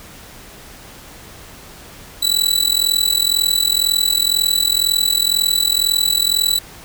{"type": "tone with amplitude modulation", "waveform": "sawtooth", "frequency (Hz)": 3951, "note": "B7", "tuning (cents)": 0, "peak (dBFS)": -7, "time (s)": [2.22, 6.59], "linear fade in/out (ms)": 10, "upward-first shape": "sine", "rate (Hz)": 42, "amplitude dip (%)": 90, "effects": ["pink hiss -39 dBFS RMS until 6.84 s"]}